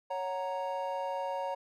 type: chord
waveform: triangle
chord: F# major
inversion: second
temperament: equal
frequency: 554.4 / 740 / 932.3 Hz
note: C#5 / F#5 / A#5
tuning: 0 / 0 / 0 cents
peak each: -34 / -38 / -34 dBFS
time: 0.1-1.55 s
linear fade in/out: 10 ms
effects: none